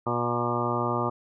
harmonic tone with a mistuned harmonic, 120 Hz, B2, 49 cents flat, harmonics 1 / 2 / 3 / 4 / 5 / 6 / 7 / 8 / 9 / 10, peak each -32 / -33 / -32 / -35 / -34 / -36 / -35 / -34 / -34 / -31 dBFS, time 0.06-1.1 s, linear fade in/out 10 ms, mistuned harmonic 8, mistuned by -22 cents, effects none

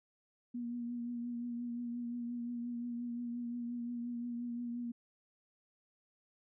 sine tone with vibrato, 239.2 Hz, A#3, 45 cents sharp, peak -37 dBFS, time 0.54-4.92 s, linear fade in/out 10 ms, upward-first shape triangle, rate 5.7 Hz, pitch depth 31 cents each way, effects none

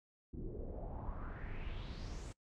brown noise with low-pass filter sweep, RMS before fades -44 dBFS, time 0.33-2.33 s, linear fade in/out 10 ms, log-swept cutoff 290 to 8300 Hz, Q 3.6, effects noise-tail reverb RT60 0.1 s tail -21 dB re dry

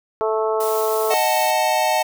harmonic tone, 219 Hz, A3, 8 cents flat, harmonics 2 / 3 / 4 / 5 / 6, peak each -20 / -24 / -26 / -28 / -30 dBFS, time 0.21-1.14 s, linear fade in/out 0 ms
blue noise, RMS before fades -30 dBFS, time 0.6-1.51 s, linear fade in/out 5 ms
square chord, D# diminished, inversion none, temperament equal, 622.3 / 740 / 880 Hz, D#5 / F#5 / A5, 0 / 0 / 0 cents, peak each -22 / -22 / -21 dBFS, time 1.1-2.03 s, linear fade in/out 10 ms
effects none

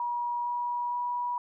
sine tone with pitch steps, 960 / 966.1 / 972.3 Hz, B5 / B5 / B5, -49 / -38 / -27 cents, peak -28 dBFS, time 0-1.38 s, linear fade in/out 2 ms, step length 460 ms, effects none

